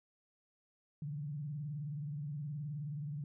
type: tone with vibrato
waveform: sine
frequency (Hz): 146.8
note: D3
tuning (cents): 0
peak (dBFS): -38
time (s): 1.02-3.24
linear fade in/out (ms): 2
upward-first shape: sine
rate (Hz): 19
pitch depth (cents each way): 130
effects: none